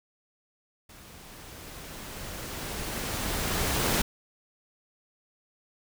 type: noise with level ramp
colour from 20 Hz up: pink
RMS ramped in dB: -50 to -25 dBFS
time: 0.89-4.02 s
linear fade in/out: 5 ms
effects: none